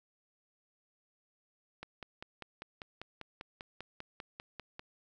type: click train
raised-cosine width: 0.3 ms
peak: -27 dBFS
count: 16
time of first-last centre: 1.83-4.794 s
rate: 5.06 Hz
effects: none